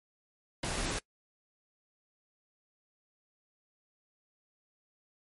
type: noise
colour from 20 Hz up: pink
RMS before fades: -34 dBFS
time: 0.63-0.99 s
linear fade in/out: 5 ms
effects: noise-tail reverb RT60 0.1 s tail -23 dB re dry + MP3 48 kbps